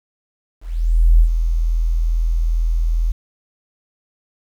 sine tone with ADSR envelope, 41.18 Hz, E1, 1 cent flat, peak -6 dBFS, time 0.61-3.12 s, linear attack 590 ms, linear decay 82 ms, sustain -8 dB, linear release 7 ms, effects 8-bit

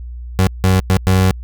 30% pulse tone bursts at uneven times, 93.7 Hz, F#2, 22 cents sharp, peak -7 dBFS, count 4, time 0.39-0.47 / 0.64-0.8 / 0.9-0.97 / 1.07-1.31 s, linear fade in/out 0 ms, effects added 60 Hz sine -26 dBFS peak until 1.43 s

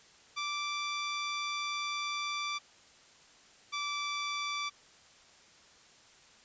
15% pulse tone pair in turn, 1171 / 1163.6 Hz, D6 / D6, -5 / -16 cents, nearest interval unison, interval 11 cents, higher first, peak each -27 dBFS, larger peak neither, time 0.36-2.59 / 3.72-4.7 s, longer first, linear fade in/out 20 ms, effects white hiss -59 dBFS RMS until 6.44 s + resampled to 16000 Hz

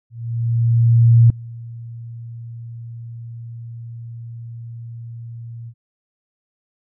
sine tone with ADSR envelope, 116.54 Hz, A#2, in tune, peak -6 dBFS, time 0.1-5.74 s, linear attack 1200 ms, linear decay 3 ms, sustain -24 dB, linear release 61 ms, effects none

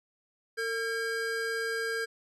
square tone pair together, 453 / 1614.3 Hz, A#4 / G#6, -50 / -50 cents, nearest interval octave + minor seventh, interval 2200 cents, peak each -34 / -33 dBFS, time 0.57-2.06 s, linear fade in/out 20 ms, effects low-pass 9000 Hz 12 dB/octave

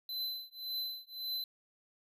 square tone with tremolo, 4037 Hz, B7, 37 cents sharp, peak -34 dBFS, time 0.09-1.44 s, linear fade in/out 2 ms, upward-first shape triangle, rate 1.8 Hz, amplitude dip 100%, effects none

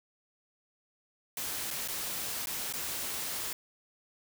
white noise with dropouts, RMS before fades -36 dBFS, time 1.37-3.53 s, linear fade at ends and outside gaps 2 ms, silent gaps 1.706-1.71 / 1.877-1.884 / 2.458-2.47 / 2.727-2.736 s, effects none

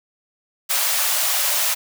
white high-pass noise, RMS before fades -20 dBFS, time 0.69-1.75 s, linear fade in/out 20 ms, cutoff 540 Hz, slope 96 dB/octave, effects none

